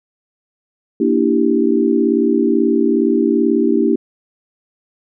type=chord; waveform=sine; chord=E half-diminished seventh; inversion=second; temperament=equal with one note detuned; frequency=233.1 / 291.1 / 329.6 / 392 Hz; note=Bb3 / D4 / E4 / G4; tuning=0 / -15 / 0 / 0 cents; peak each=-17 dBFS; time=1-3.96 s; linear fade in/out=5 ms; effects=none